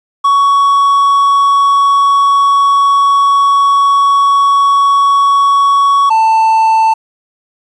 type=tone pair in turn; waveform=triangle; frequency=1119 / 888.2 Hz; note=C#6 / A5; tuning=+16 / +16 cents; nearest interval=major third; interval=400 cents; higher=first; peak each=-4 dBFS; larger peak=neither; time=0.24-6.1 / 6.1-6.94 s; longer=first; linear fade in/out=10 ms; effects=resampled to 24000 Hz + 7-bit